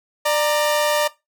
sawtooth tone pair together, 594.7 / 932.3 Hz, D5 / A#5, +22 / 0 cents, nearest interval minor sixth, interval 778 cents, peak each -14 / -19 dBFS, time 0.25-1.08 s, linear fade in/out 10 ms, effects noise-tail reverb RT60 0.2 s tail -18 dB re dry

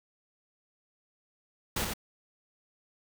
pink noise with echo, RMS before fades -31 dBFS, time 1.76-1.85 s, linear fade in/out 5 ms, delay 87 ms, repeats 1, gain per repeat -4 dB, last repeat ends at 1.937 s, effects none

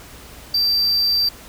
triangle tone, 4683 Hz, D8, 6 cents flat, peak -14 dBFS, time 0.54-1.29 s, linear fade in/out 5 ms, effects added 60 Hz sine -45 dBFS peak until 1.48 s + pink hiss -41 dBFS RMS until 1.48 s

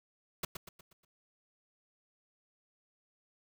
pink noise with echo, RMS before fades -35 dBFS, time 0.43-0.45 s, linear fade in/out 5 ms, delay 120 ms, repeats 5, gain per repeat -7 dB, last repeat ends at 1.05 s, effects none

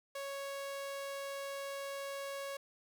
sawtooth tone, 554.4 Hz, C#5, in tune, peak -36 dBFS, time 0.15-2.57 s, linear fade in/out 5 ms, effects none

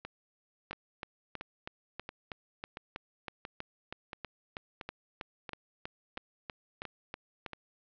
two click trains, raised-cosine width 0.3 ms, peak -24 / -22 dBFS, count 12 / 22, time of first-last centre 0.05-7.533 / 0.71-7.462 s, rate 1.47 / 3.11 Hz, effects low-pass 4000 Hz 12 dB/octave

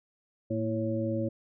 harmonic tone with a mistuned harmonic, 110.4 Hz, A2, 6 cents sharp, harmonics 1 / 2 / 3 / 5, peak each -33 / -33 / -33 / -33 dBFS, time 0.5-1.29 s, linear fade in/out 10 ms, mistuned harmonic 2, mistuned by +53 cents, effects none

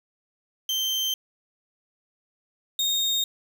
35% pulse tone pair in turn, 3122 / 3702 Hz, G7 / A#7, -8 / -13 cents, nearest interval minor third, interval 295 cents, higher second, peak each -22 / -20 dBFS, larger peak second, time 0.69-1.14 / 2.79-3.24 s, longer neither, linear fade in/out 2 ms, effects 8-bit

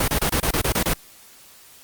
pink noise bursts, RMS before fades -20 dBFS, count 9, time 0-0.937 s, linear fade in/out 5 ms, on 81 ms, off 26 ms, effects white hiss -48 dBFS RMS until 1.83 s + Opus 32 kbps

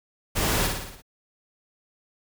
pink noise with echo, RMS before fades -25 dBFS, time 0.35-0.68 s, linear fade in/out 20 ms, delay 57 ms, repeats 6, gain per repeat -4 dB, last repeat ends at 1.022 s, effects none

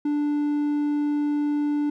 triangle tone, 293.7 Hz, D4, in tune, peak -19 dBFS, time 0.05-1.9 s, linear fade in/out 5 ms, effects none

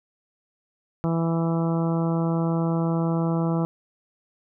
harmonic tone, 165.6 Hz, E3, 8 cents sharp, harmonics 1 / 2 / 3 / 4 / 5 / 6 / 7 / 8, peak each -22 / -28 / -32 / -34 / -36 / -38 / -39 / -40 dBFS, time 1.04-3.65 s, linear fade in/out 0 ms, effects none

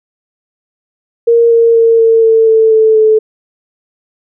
sine tone with pitch steps, 466.2 / 461.6 / 457.1 / 452.7 / 448.2 / 443.9 / 439.5 / 435.2 Hz, A#4 / A#4 / A#4 / A4 / A4 / A4 / A4 / A4, 0 / -17 / -34 / +49 / +32 / +15 / -2 / -19 cents, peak -4 dBFS, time 1.27-3.19 s, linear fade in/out 10 ms, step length 240 ms, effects none

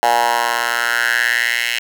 10% pulse tone with high-pass filter sweep, 118.7 Hz, A#2, 32 cents sharp, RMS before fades -17 dBFS, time 0.03-1.79 s, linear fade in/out 0 ms, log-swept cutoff 800 to 2400 Hz, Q 4.4, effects none

